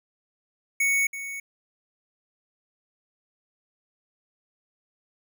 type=tone with echo; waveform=square; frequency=2222 Hz; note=C#7; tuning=4 cents sharp; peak=-21 dBFS; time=0.8-1.07 s; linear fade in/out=5 ms; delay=330 ms; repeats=1; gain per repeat=-12 dB; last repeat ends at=1.4 s; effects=none